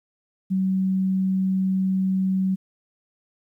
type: tone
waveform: sine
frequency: 189.3 Hz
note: F#3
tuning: 40 cents sharp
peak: -19 dBFS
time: 0.5-2.56 s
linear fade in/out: 20 ms
effects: 10-bit